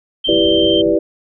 sine tone, 3136 Hz, G7, in tune, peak -16 dBFS, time 0.24-0.82 s, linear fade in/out 10 ms
white low-pass noise, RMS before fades -30 dBFS, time 0.27-0.96 s, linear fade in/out 2 ms, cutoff 270 Hz, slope 24 dB/octave
sine chord, E minor seventh, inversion none, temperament equal, 329.6 / 392 / 493.9 / 587.3 Hz, E4 / G4 / B4 / D5, 0 / 0 / 0 / 0 cents, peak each -15 / -17 / -18 / -17 dBFS, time 0.28-0.99 s, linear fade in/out 10 ms
effects none

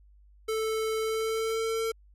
square tone with pitch glide, 440 to 449.8 Hz, A4 to A4, 0 to +38 cents, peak -28 dBFS, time 0.48-1.92 s, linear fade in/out 10 ms, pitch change +38 cents, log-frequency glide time 1-1.71 s, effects added 50 Hz sine -54 dBFS peak until 2.14 s + resampled to 32000 Hz

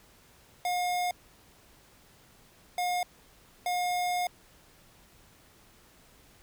square tone bursts at uneven times, 716 Hz, F5, 43 cents sharp, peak -28 dBFS, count 3, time 0.65-1.11 / 2.78-3.03 / 3.66-4.27 s, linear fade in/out 2 ms, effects pink hiss -59 dBFS RMS until 6.42 s

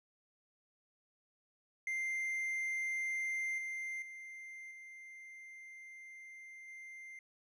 triangle tone with level steps, 2093 Hz, C7, in tune, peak -33 / -37 / -45 / -48 / -46 dBFS, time 1.87-7.19 s, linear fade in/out 2 ms, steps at 3.58 / 4.02 / 4.71 / 6.68 s, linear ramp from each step 2 ms, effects resampled to 32000 Hz

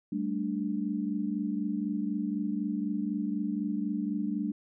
sine chord, G suspended second, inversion none, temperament equal, 196 / 220 / 293.7 Hz, G3 / A3 / D4, 0 / 0 / 0 cents, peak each -33 dBFS, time 0.12-4.52 s, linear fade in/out 5 ms, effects none

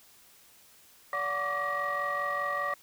sine tone cluster, 575 / 732 / 1129 / 1174 / 1901 Hz, D5 / F#5 / C#6 / D6 / A#6, -37 / -19 / +31 / -1 / +33 cents, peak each -35 / -39 / -37 / -31 / -33 dBFS, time 1.13-2.74 s, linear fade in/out 2 ms, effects tanh soft clip ceiling -22 dBFS + white hiss -58 dBFS RMS until 2.82 s

